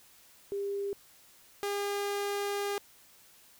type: tone pair in turn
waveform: sine / sawtooth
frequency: 400 / 404.6 Hz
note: G4 / G#4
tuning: +35 / -45 cents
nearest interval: unison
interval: 20 cents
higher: second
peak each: -31 / -27 dBFS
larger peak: second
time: 0.52-0.93 / 1.63-2.78 s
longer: second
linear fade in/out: 0 ms
effects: white hiss -59 dBFS RMS until 3.59 s